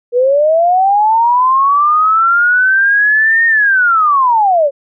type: linear two-way sweep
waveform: sine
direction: up then down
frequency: 473.5 to 1850 to 536 Hz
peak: -7 dBFS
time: 0.12-4.71 s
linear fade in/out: 50 ms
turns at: 3.46 s
effects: none